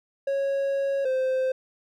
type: tone pair in turn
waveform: triangle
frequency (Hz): 551 / 520.1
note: C#5 / C5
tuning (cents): -11 / -10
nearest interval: minor second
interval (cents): 99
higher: first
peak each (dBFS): -21 / -20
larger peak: second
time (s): 0.27-1.05 / 1.05-1.52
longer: first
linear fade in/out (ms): 5
effects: none